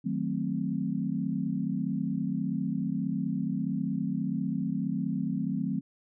sine chord, D# diminished seventh, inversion none, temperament equal, 155.56 / 185 / 220 / 261.6 Hz, D#3 / F#3 / A3 / C4, 0 / 0 / 0 / 0 cents, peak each -35 / -32 / -33 / -33 dBFS, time 0.04-5.81 s, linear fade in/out 20 ms, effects none

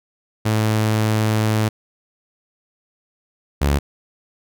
sawtooth tone pair in turn, 108.7 / 71.07 Hz, A2 / C#2, -21 / +44 cents, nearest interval perfect fifth, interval 735 cents, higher first, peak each -12 / -11 dBFS, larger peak second, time 0.45-1.69 / 3.61-3.79 s, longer first, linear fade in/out 10 ms, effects none

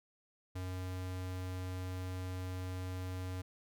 square tone, 92.1 Hz, F#2, 7 cents flat, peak -39 dBFS, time 0.55-3.42 s, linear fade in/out 10 ms, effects none

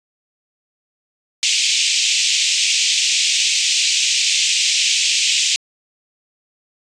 pink band-pass noise, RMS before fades -17 dBFS, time 1.43-5.56 s, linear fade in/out 0 ms, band 2400 to 7800 Hz, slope 48 dB/octave, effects resampled to 22050 Hz

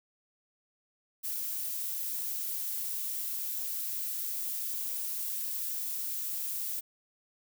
violet noise, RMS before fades -35 dBFS, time 1.23-6.81 s, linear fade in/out 20 ms, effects none

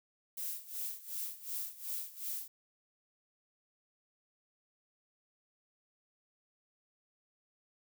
violet noise with tremolo, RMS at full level -38 dBFS, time 0.37-2.48 s, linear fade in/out 5 ms, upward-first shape sine, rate 2.7 Hz, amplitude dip 85%, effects none

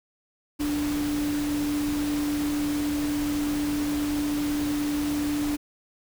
sine tone in noise, 293.7 Hz, D4, in tune, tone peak -24 dBFS, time 0.59-5.57 s, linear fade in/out 20 ms, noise pink, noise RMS -35 dBFS, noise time 0.59-5.57 s, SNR +8 dB, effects none

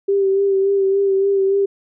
sine tone with vibrato, 392 Hz, G4, in tune, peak -13 dBFS, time 0.08-1.66 s, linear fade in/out 10 ms, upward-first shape sine, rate 3.5 Hz, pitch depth 29 cents each way, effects none

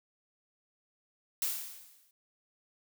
blue noise with exponential decay, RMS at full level -30 dBFS, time 1.42-2.11 s, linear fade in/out 1 ms, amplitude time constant 150 ms, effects none

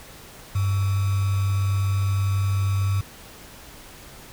sine tone with sample-and-hold, 97.9 Hz, G2, 2 cents flat, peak -19 dBFS, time 0.55-3.01 s, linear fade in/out 5 ms, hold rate 1225 Hz, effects pink hiss -44 dBFS RMS until 4.32 s

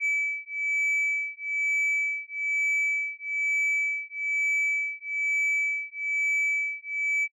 sine beating tone pair, 2300 / 2301.1 Hz, D7 / D7, -37 / -36 cents, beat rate 1.1 Hz, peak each -26 / -26 dBFS, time 0-7.28 s, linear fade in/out 50 ms, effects noise-tail reverb RT60 0.1 s tail -25 dB re dry + tanh soft clip ceiling -21 dBFS

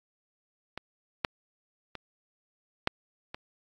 clicks, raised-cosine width 0.3 ms, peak -20 / -9 / -22 / -8 / -21 dBFS, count 5, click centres 0.776 / 1.248 / 1.953 / 2.874 / 3.345 s, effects AAC 64 kbps

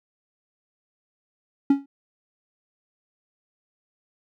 triangle tone with exponential decay, 277.9 Hz, C#4, 4 cents sharp, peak -9 dBFS, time 1.7-1.86 s, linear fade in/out 5 ms, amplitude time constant 33 ms, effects none

